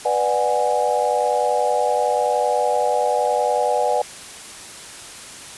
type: chord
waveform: sine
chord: G# half-diminished seventh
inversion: first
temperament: equal with one note detuned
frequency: 493.9 / 594.8 / 740 / 830.6 Hz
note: B4 / D5 / F#5 / G#5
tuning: 0 / +22 / 0 / 0 cents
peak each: -22 dBFS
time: 0.05-4.02 s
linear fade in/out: 5 ms
effects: white hiss -37 dBFS RMS until 5.57 s + resampled to 24000 Hz